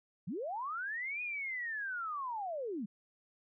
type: linear two-way sweep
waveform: sine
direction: up then down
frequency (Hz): 138.59 to 2489 to 184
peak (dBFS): -36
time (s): 0.27-2.86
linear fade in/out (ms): 10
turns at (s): 1.22
effects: none